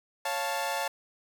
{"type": "chord", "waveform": "sawtooth", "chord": "Db augmented", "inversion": "none", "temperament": "equal", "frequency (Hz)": [554.4, 698.5, 880], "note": ["Db5", "F5", "A5"], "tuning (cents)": [0, 0, 0], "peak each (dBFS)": [-31, -31, -28], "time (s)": [0.25, 0.88], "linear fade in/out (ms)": 5, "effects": []}